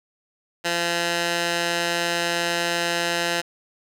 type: tone with band-pass filter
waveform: 15% pulse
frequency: 171.5 Hz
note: F3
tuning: 31 cents flat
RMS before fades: -24 dBFS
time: 0.64-3.42 s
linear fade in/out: 20 ms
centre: 3200 Hz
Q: 0.51
effects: 8-bit